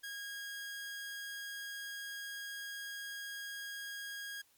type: tone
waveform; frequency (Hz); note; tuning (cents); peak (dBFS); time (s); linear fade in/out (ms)
sawtooth; 1636; G#6; -26; -38; 0.03-4.42; 10
effects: white hiss -69 dBFS RMS until 4.57 s + MP3 96 kbps